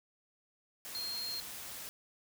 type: tone in noise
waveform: sine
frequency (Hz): 4216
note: C8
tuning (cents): +12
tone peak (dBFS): -37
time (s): 0.95-1.4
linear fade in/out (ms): 0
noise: white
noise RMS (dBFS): -45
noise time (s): 0.85-1.89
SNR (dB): +5
effects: none